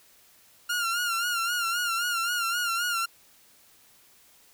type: tone with vibrato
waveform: sawtooth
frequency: 1400 Hz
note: F6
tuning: 4 cents sharp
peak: -22 dBFS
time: 0.69-3.06 s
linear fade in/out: 10 ms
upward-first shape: sine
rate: 3.8 Hz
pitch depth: 65 cents each way
effects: white hiss -58 dBFS RMS until 4.53 s